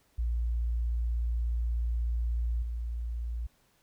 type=tone with level steps; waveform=sine; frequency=58.27 Hz; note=A#1; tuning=in tune; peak=-26 / -31 dBFS; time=0.18-3.47 s; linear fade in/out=10 ms; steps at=2.62 s; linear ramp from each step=5 ms; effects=tanh soft clip ceiling -22 dBFS + pink hiss -68 dBFS RMS until 3.82 s